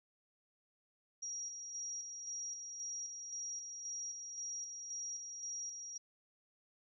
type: tone with tremolo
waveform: sine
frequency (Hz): 5690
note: F8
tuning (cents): +31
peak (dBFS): -40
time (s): 1.22-5.98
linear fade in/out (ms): 10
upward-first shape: square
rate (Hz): 1.9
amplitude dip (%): 40
effects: none